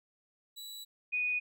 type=tone pair in turn; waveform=sawtooth / sine; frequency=3932 / 2477 Hz; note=B7 / D#7; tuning=-8 / -8 cents; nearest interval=minor sixth; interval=800 cents; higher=first; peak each=-40 / -29 dBFS; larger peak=second; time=0.56-0.85 / 1.12-1.4 s; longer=first; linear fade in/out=20 ms; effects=none